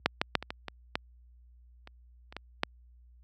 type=clicks; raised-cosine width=0.3 ms; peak=-6 / -9 / -6 / -22 / -19 / -20 / -12 / -30 / -30 / -21 / -9 dBFS; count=11; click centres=0.06 / 0.215 / 0.353 / 0.426 / 0.505 / 0.683 / 0.955 / 1.874 / 2.325 / 2.366 / 2.634 s; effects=added 60 Hz sine -45 dBFS peak until 3.23 s + high-pass 100 Hz 12 dB/octave